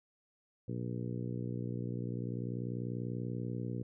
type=harmonic tone; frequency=60.3 Hz; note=B1; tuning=41 cents flat; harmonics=2 / 3 / 4 / 5 / 6 / 7 / 8; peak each=-38 / -42 / -44 / -46 / -48 / -49 / -50 dBFS; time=0.68-3.83 s; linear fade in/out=5 ms; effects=none